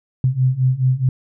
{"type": "beating tone pair", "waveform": "sine", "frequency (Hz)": [126.7, 131.4], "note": ["B2", "C3"], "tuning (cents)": [45, 8], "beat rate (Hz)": 4.7, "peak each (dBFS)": [-18, -16], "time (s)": [0.24, 1.09], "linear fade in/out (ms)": 2, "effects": []}